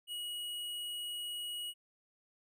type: tone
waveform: square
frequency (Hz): 2906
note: F#7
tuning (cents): -32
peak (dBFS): -39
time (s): 0.07-1.74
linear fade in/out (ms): 50
effects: none